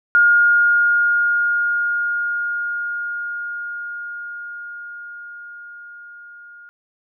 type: tone with level ramp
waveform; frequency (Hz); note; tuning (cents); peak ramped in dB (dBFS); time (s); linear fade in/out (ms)
sine; 1422; F6; +31; -9 to -39; 0.15-6.69; 0
effects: none